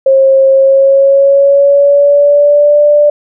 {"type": "tone with pitch glide", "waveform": "sine", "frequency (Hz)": [537, 589], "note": ["C5", "D5"], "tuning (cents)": [45, 5], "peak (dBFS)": -3, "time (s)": [0.06, 3.1], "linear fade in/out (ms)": 5, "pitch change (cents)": 160, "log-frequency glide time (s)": [0.5, 2.79], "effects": []}